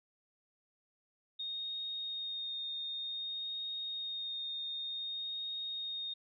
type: tone with vibrato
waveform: sine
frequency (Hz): 3699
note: A#7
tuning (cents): -14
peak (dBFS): -37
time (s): 1.39-6.14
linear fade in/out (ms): 10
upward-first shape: sine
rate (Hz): 0.54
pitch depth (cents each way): 11
effects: none